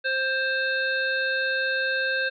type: harmonic tone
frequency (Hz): 527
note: C5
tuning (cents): +12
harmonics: 1 / 3 / 5 / 7 / 8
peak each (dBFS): -30 / -24 / -34 / -36 / -36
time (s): 0.04-2.3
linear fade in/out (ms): 20
effects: none